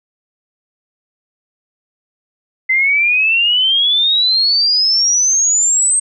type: exponential sweep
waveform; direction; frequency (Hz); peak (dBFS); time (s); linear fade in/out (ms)
sine; up; 2045 to 8400; -10; 2.69-6; 10
effects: none